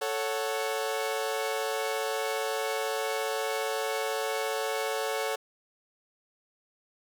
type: chord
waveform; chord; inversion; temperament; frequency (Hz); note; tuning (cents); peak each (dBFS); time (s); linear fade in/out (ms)
sawtooth; F# minor; first; equal; 440 / 554.4 / 740; A4 / C#5 / F#5; 0 / 0 / 0; -28 / -29 / -32; 0.01-5.36; 10
effects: none